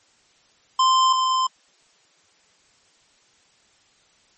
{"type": "tone pair in turn", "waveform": "square", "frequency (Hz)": [1041, 1037.4], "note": ["C6", "C6"], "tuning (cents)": [-9, -15], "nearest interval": "unison", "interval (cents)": 6, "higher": "first", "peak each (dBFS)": [-15, -19], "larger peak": "first", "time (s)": [[0.79, 1.13], [1.13, 1.47]], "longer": "neither", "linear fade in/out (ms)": 5, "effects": ["white hiss -59 dBFS RMS until 4.37 s", "MP3 32 kbps"]}